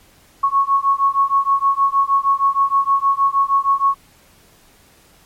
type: beating tone pair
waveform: sine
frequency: 1100 / 1106.4 Hz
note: C#6 / C#6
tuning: -14 / -4 cents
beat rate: 6.4 Hz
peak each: -16 dBFS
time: 0.43-3.95 s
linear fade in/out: 10 ms
effects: pink hiss -51 dBFS RMS until 5.25 s + MP3 64 kbps